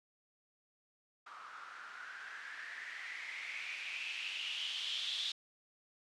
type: noise with low-pass filter sweep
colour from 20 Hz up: violet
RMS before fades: -43 dBFS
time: 1.26-5.32 s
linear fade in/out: 5 ms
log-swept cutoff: 1200 to 3600 Hz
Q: 6.1
effects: low-pass 7000 Hz 12 dB/octave